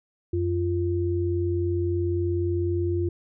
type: tone pair together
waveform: sine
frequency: 90.4 / 346.7 Hz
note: F#2 / F4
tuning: -40 / -13 cents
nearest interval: octave + major seventh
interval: 2327 cents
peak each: -25 dBFS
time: 0.33-3.09 s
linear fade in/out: 5 ms
effects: none